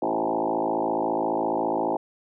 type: tone with frequency modulation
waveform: sine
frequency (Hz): 587.3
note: D5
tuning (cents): 0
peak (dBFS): -22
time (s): 0.02-1.97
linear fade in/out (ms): 5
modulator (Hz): 54.6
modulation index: 5.9
effects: none